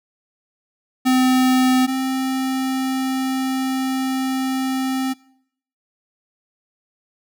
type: tone pair in turn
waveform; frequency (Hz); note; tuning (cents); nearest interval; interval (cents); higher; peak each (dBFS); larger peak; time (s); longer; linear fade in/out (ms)
square; 257 / 262.7; C4 / C4; -31 / +7; unison; 38; second; -14 / -20; first; 1.05-1.87 / 1.87-5.14; second; 20
effects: noise-tail reverb RT60 0.7 s tail -23 dB re dry